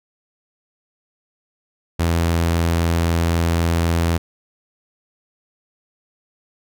sawtooth tone, 83.9 Hz, E2, 31 cents sharp, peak -12 dBFS, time 1.99-4.18 s, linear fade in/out 10 ms, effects none

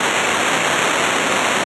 white noise with sample-and-hold, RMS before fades -17 dBFS, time 0-1.64 s, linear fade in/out 5 ms, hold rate 4900 Hz, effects high-pass 200 Hz 12 dB/octave + resampled to 24000 Hz

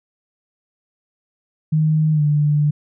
sine tone with pitch glide, 155.56 to 148.19 Hz, D#3 to D3, 0 to +16 cents, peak -13 dBFS, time 1.72-2.71 s, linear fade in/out 10 ms, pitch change -84 cents, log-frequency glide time 2.13-2.22 s, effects none

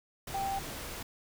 sine tone in noise, 784 Hz, G5, in tune, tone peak -31 dBFS, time 0.34-0.59 s, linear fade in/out 5 ms, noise pink, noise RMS -41 dBFS, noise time 0.27-1.03 s, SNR +7 dB, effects none

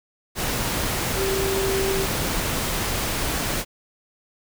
sine tone in noise, 387.5 Hz, G4, 20 cents flat, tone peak -23 dBFS, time 1.15-2.07 s, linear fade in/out 50 ms, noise pink, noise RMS -25 dBFS, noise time 0.35-3.65 s, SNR -1 dB, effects none

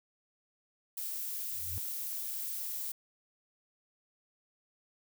violet noise, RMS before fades -38 dBFS, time 0.97-2.92 s, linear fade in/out 5 ms
sine tone with exponential growth, 87.31 Hz, F2, in tune, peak -35 dBFS, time 1.41-1.78 s, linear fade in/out 0 ms, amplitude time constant 80 ms
effects none

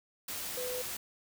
sine tone in noise, 500 Hz, B4, 21 cents sharp, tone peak -36 dBFS, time 0.57-0.82 s, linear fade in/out 5 ms, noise white, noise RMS -39 dBFS, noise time 0.28-0.97 s, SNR 0 dB, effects none

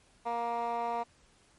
15% pulse tone with band-pass filter, 235 Hz, A#3, 14 cents sharp, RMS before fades -33 dBFS, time 0.25-1.04 s, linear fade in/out 20 ms, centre 880 Hz, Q 2.3, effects pink hiss -64 dBFS RMS until 1.58 s + MP3 48 kbps

